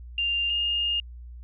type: tone pair in turn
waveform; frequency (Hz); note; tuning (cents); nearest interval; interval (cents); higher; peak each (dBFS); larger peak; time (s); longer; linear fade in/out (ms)
sine; 2794 / 2830; F7 / F7; 0 / +22; unison; 22; second; -23; neither; 0.18-0.5 / 0.5-1; second; 2
effects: added 60 Hz sine -39 dBFS peak until 1.43 s